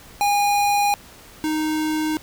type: tone pair in turn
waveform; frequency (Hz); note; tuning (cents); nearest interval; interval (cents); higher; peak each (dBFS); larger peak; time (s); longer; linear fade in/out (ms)
square; 817 / 310.1; G#5 / D#4; -29 / -6; octave + perfect fourth; 1677; first; -17 / -21; first; 0.21-0.94 / 1.44-2.17; neither; 0
effects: pink hiss -45 dBFS RMS until 2.22 s